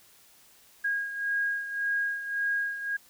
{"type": "beating tone pair", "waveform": "sine", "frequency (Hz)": [1634, 1635.8], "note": ["G#6", "G#6"], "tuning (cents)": [-29, -27], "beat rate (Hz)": 1.8, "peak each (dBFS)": [-28, -34], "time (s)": [0.84, 2.97], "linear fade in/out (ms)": 10, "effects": ["white hiss -58 dBFS RMS until 3.09 s"]}